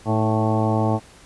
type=harmonic tone with a mistuned harmonic; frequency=110 Hz; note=A2; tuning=in tune; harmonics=1 / 2 / 3 / 4 / 5 / 6 / 7 / 8 / 10; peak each=-21 / -24 / -26 / -29 / -29 / -28 / -28 / -28 / -33 dBFS; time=0.05-1 s; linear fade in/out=50 ms; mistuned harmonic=3; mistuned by=-37 cents; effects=pink hiss -48 dBFS RMS until 1.25 s + resampled to 24000 Hz